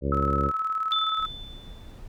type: harmonic tone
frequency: 69.8 Hz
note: C#2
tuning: 13 cents sharp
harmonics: 1 / 2 / 3 / 4 / 5 / 6 / 7 / 8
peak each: -27 / -30 / -32 / -33 / -34 / -35 / -35 / -36 dBFS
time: 0.01-0.52 s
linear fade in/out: 50 ms
type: tone with tremolo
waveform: sine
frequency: 1298 Hz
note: E6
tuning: 27 cents flat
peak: -23 dBFS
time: 0.12-1.26 s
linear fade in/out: 2 ms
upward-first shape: square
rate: 19 Hz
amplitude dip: 45%
type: tone with exponential decay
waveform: sine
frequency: 3520 Hz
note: A7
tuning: in tune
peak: -22 dBFS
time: 0.92-1.98 s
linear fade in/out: 0 ms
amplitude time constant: 230 ms
type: noise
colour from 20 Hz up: brown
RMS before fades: -42 dBFS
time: 1.18-2.08 s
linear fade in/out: 5 ms
effects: none